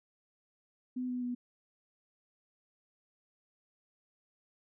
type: tone with pitch steps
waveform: sine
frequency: 252 / 248.7 / 245.4 Hz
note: B3 / B3 / B3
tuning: +35 / +12 / -11 cents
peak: -33 dBFS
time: 0.96-1.35 s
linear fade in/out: 10 ms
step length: 130 ms
effects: none